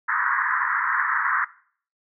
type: band-pass noise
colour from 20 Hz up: white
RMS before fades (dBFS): -23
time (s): 0.08-1.45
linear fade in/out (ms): 10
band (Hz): 960 to 1900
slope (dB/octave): 96
effects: noise-tail reverb RT60 0.5 s tail -19 dB re dry